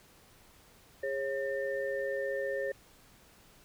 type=tone cluster; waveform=sine; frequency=409.1 / 544 / 1804 Hz; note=G#4 / C#5 / A6; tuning=-26 / -33 / +43 cents; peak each=-37 / -33 / -39 dBFS; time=1.03-2.72 s; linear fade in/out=5 ms; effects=pink hiss -60 dBFS RMS until 3.64 s